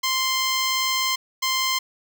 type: tone pair in turn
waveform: 10% pulse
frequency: 1046.5 / 1046.5 Hz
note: C6 / C6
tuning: 0 / 0 cents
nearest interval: unison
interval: 0 cents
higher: neither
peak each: -12 dBFS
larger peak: neither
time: 0.03-1.16 / 1.42-1.79 s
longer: first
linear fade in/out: 10 ms
effects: none